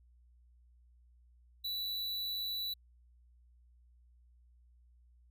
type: tone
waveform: square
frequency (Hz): 3951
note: B7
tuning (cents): 0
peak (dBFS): -36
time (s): 1.64-2.74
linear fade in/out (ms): 10
effects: added 60 Hz sine -61 dBFS peak until 5.3 s